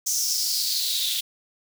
white noise with high-pass filter sweep, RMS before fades -25 dBFS, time 0.06-1.21 s, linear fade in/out 10 ms, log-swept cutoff 6200 to 3400 Hz, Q 5.8, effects none

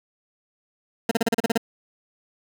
20% pulse tone bursts, 228.6 Hz, A#3, 34 cents flat, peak -13 dBFS, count 9, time 1.09-1.577 s, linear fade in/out 5 ms, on 23 ms, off 35 ms, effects none

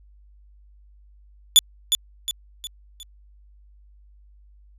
sawtooth tone with echo, 3470 Hz, A7, 25 cents flat, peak -6 dBFS, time 1.56-1.59 s, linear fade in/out 0 ms, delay 360 ms, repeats 4, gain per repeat -7 dB, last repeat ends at 3.03 s, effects added 50 Hz sine -49 dBFS peak until 4.78 s + resampled to 32000 Hz

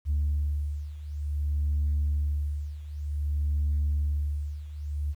sine beating tone pair, 73 / 73.54 Hz, D2 / D2, -10 / +3 cents, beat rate 0.54 Hz, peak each -29 / -26 dBFS, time 0.05-5.15 s, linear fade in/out 50 ms, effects tanh soft clip ceiling -20 dBFS + 10-bit

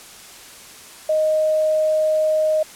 sine tone, 622.3 Hz, D#5, in tune, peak -15 dBFS, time 1.09-2.63 s, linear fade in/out 5 ms, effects white hiss -41 dBFS RMS until 2.75 s + low-pass 11000 Hz 12 dB/octave

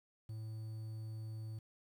triangle tone with quantisation, 110 Hz, A2, in tune, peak -40 dBFS, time 0.29-1.59 s, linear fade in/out 5 ms, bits 11, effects none

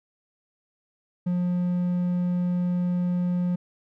triangle tone, 177.9 Hz, F3, 32 cents sharp, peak -20 dBFS, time 1.26-3.56 s, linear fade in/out 10 ms, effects none

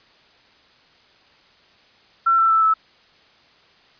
sine tone with pitch steps, 1351 / 1336.3 / 1321.7 / 1307.2 Hz, E6 / E6 / E6 / E6, +42 / +23 / +4 / -15 cents, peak -13 dBFS, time 2.26-2.74 s, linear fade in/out 10 ms, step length 120 ms, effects white hiss -54 dBFS RMS until 3.99 s + resampled to 11025 Hz

